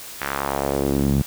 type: tone with band-pass filter sweep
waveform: sawtooth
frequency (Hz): 69.5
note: C#2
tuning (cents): +5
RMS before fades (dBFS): -22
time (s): 0.21-1.22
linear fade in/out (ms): 0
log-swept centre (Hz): 1800 to 160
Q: 1.6
effects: white hiss -37 dBFS RMS until 1.26 s